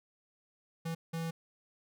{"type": "tone bursts at uneven times", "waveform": "square", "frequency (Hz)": 164.7, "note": "E3", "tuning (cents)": -1, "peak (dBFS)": -35, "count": 2, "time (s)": [[0.85, 0.95], [1.13, 1.31]], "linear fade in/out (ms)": 10, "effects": []}